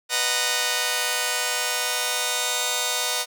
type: chord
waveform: 5% pulse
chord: B major seventh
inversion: none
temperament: just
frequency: 493.9 / 617.4 / 740.8 / 926 Hz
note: B4 / D#5 / F#5 / A#5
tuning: 0 / -14 / +2 / -12 cents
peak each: -17 dBFS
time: 0.09-3.26 s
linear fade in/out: 50 ms
effects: none